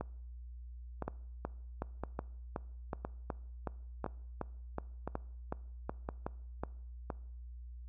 two click trains, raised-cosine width 1 ms, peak -22 / -23 dBFS, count 16 / 8, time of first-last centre 1.08-6.636 / 0.01-7.102 s, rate 2.7 / 0.987 Hz, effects noise-tail reverb RT60 0.7 s tail -22 dB re dry + added 60 Hz sine -45 dBFS peak until 7.88 s

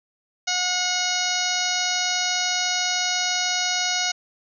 harmonic tone with a mistuned harmonic, 726 Hz, F#5, 33 cents flat, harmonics 1 / 2 / 3 / 4 / 5 / 6 / 7 / 8 / 9, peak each -30 / -30 / -30 / -30 / -30 / -30 / -30 / -30 / -30 dBFS, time 0.47-4.12 s, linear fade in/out 10 ms, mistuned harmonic 5, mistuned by +69 cents, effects none

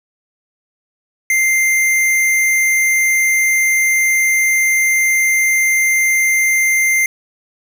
square tone, 2093 Hz, C7, in tune, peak -12 dBFS, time 1.3-7.06 s, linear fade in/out 2 ms, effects none

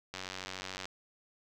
click train, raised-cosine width 0.2 ms, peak -22 dBFS, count 68, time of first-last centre 0.14-0.855 s, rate 93.7 Hz, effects 10-bit

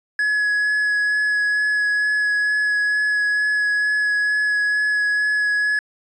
triangle tone with vibrato, 1687 Hz, G#6, 27 cents sharp, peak -15 dBFS, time 0.19-5.79 s, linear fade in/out 2 ms, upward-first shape sine, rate 2.2 Hz, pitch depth 10 cents each way, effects resampled to 24000 Hz

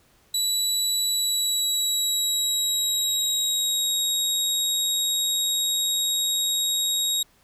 25% pulse tone with pitch glide, 3931 to 3782 Hz, B7 to A#7, -9 to +24 cents, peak -17 dBFS, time 0.34-7.23 s, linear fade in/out 5 ms, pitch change -67 cents, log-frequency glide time 1.08-3.96 s, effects pink hiss -60 dBFS RMS until 7.43 s

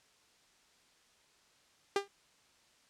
sawtooth tone with exponential decay, 399.7 Hz, G4, 34 cents sharp, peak -22 dBFS, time 1.96-2.08 s, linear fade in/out 2 ms, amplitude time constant 26 ms, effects white hiss -67 dBFS RMS until 2.89 s + low-pass 7000 Hz 12 dB/octave

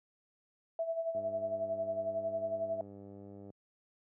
sine tone with tremolo, 659.3 Hz, E5, in tune, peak -30 dBFS, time 0.79-2.81 s, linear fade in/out 2 ms, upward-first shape sine, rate 11 Hz, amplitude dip 65%
click train, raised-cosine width 2 ms, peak -37 dBFS, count 236, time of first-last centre 1.15-3.502 s, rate 99.9 Hz
effects high-pass 100 Hz 12 dB/octave

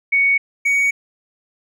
sine / triangle tone pair in turn, 2229 / 2243 Hz, C#7 / C#7, +9 / +20 cents, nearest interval unison, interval 11 cents, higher second, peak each -12 dBFS, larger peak neither, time 0.12-0.38 / 0.65-0.91 s, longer neither, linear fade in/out 10 ms, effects none

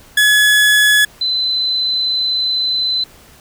30% pulse / sine tone pair in turn, 1697 / 4036 Hz, G#6 / B7, +37 / +37 cents, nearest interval octave + minor third, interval 1500 cents, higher second, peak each -6 / -14 dBFS, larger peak first, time 0.17-1.05 / 1.21-3.04 s, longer second, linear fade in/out 5 ms, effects pink hiss -44 dBFS RMS until 3.4 s

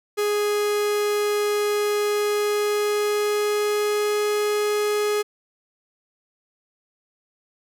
45% pulse tone with pitch glide, 415.3 to 417.9 Hz, G#4 to G#4, 0 to +11 cents, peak -20 dBFS, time 0.17-5.23 s, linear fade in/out 20 ms, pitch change +11 cents, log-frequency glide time 1.98-4.24 s, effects none

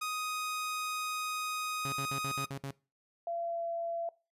sawtooth tone, 1249 Hz, D#6, 6 cents sharp, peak -30 dBFS, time 0.01-2.46 s, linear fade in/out 10 ms
sawtooth tone bursts, 137.5 Hz, C#3, 14 cents flat, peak -33 dBFS, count 7, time 1.85-2.708 s, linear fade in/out 2 ms, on 72 ms, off 59 ms
sine tone with pitch glide, 681 to 675.9 Hz, F5 to E5, -44 to +43 cents, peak -33 dBFS, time 3.27-4.09 s, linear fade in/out 2 ms, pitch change -13 cents, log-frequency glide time 3.41-3.63 s
effects noise-tail reverb RT60 0.3 s tail -21 dB re dry + resampled to 32000 Hz

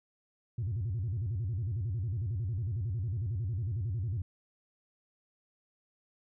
sine tone with vibrato, 103.83 Hz, G#2, in tune, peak -29 dBFS, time 0.58-4.22 s, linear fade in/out 5 ms, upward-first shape square, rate 11 Hz, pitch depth 230 cents each way, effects tanh soft clip ceiling -28 dBFS

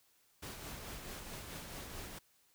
pink noise with tremolo, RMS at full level -45 dBFS, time 0.42-2.19 s, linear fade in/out 10 ms, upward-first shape triangle, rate 4.6 Hz, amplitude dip 40%, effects white hiss -71 dBFS RMS until 2.54 s

